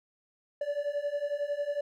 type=beating tone pair; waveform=triangle; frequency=572 / 583 Hz; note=D5 / D5; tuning=-46 / -13 cents; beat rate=11 Hz; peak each=-32 / -30 dBFS; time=0.61-1.81 s; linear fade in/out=5 ms; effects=none